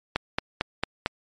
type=click train; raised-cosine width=0.3 ms; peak=-7 dBFS; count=5; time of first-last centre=0.16-1.061 s; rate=4.44 Hz; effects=MP3 48 kbps